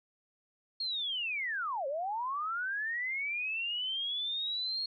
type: linear two-way sweep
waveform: sine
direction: down then up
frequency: 4306 to 524 to 4306 Hz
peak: -32 dBFS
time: 0.8-4.86 s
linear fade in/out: 5 ms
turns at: 1.87 s
effects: none